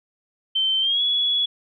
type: tone with pitch glide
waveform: sine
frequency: 3100 to 3381 Hz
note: G7 to G#7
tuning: -20 to +30 cents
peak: -18 dBFS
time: 0.55-1.46 s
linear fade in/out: 10 ms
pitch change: +150 cents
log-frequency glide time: 0.8-1.02 s
effects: none